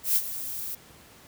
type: noise with ADSR envelope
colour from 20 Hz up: violet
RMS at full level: -21 dBFS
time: 0.03-0.75 s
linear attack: 130 ms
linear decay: 46 ms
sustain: -13 dB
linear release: 5 ms
effects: pink hiss -52 dBFS RMS until 1.27 s + high-pass 60 Hz 12 dB/octave